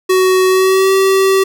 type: tone with pitch glide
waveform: square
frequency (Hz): 373.2 to 385.2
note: F#4 to G4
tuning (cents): +15 to -30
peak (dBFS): -9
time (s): 0.09-1.44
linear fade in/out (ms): 10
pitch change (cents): +55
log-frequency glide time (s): 0.47-0.92
effects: none